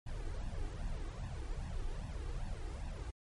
brown noise with flanger, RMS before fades -40 dBFS, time 0.06-3.11 s, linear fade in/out 10 ms, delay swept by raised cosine 1.1 to 2.6 ms, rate 2.5 Hz, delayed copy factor +0.9, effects MP3 48 kbps

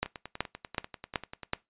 two click trains, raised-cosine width 0.3 ms, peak -23 / -11 dBFS, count 15 / 5, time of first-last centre 0.06-1.433 / 0.03-1.534 s, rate 10.2 / 2.66 Hz, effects noise-tail reverb RT60 0.2 s tail -20 dB re dry + resampled to 8000 Hz

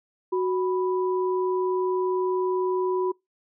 sine tone pair together, 370 / 987.8 Hz, F#4 / B5, 0 / 0 cents, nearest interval octave + perfect fourth, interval 1700 cents, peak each -22 / -30 dBFS, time 0.32-3.12 s, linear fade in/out 10 ms, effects noise-tail reverb RT60 0.2 s tail -26 dB re dry

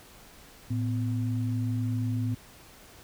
sine tone pair together, 111.53 / 252.7 Hz, A2 / B3, +24 / +40 cents, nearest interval octave + major second, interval 1416 cents, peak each -27 / -32 dBFS, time 0.7-2.35 s, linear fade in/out 10 ms, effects pink hiss -52 dBFS RMS until 3.03 s

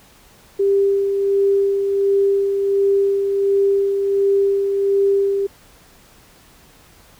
sine tone with tremolo, 396.1 Hz, G4, 18 cents sharp, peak -12 dBFS, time 0.59-5.47 s, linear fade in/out 10 ms, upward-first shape sine, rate 1.4 Hz, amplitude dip 40%, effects pink hiss -49 dBFS RMS until 7.19 s

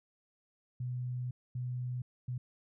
sine tone bursts at uneven times, 124.7 Hz, B2, 17 cents sharp, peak -34 dBFS, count 3, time 0.8-1.31 / 1.55-2.02 / 2.28-2.38 s, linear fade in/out 5 ms, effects none

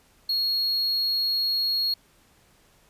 triangle tone, 4305 Hz, C8, 49 cents sharp, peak -21 dBFS, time 0.29-1.94 s, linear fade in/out 5 ms, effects pink hiss -60 dBFS RMS until 2.89 s + resampled to 32000 Hz

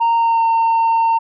sine tone with pitch glide, 925 to 911.7 Hz, A#5 to A#5, -14 to -39 cents, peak -9 dBFS, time 0-1.19 s, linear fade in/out 20 ms, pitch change -25 cents, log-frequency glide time 0.16-0.44 s, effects tanh soft clip ceiling -11 dBFS

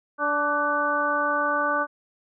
harmonic tone with a mistuned harmonic, 291.7 Hz, D4, 12 cents flat, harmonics 1 / 2 / 3 / 4 / 5, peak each -33 / -28 / -30 / -25 / -26 dBFS, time 0.18-1.87 s, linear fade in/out 50 ms, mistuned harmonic 5, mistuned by +41 cents, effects none

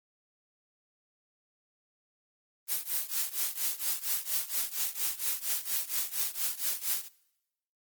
blue noise with tremolo, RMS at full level -28 dBFS, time 2.67-7.09 s, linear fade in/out 50 ms, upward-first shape triangle, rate 4.3 Hz, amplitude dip 95%, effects noise-tail reverb RT60 0.9 s tail -23 dB re dry + Opus 24 kbps

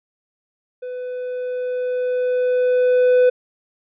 triangle tone with level ramp, 500 Hz, B4, 21 cents sharp, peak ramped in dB -25 to -8 dBFS, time 0.82-3.3 s, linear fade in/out 10 ms, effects resampled to 8000 Hz

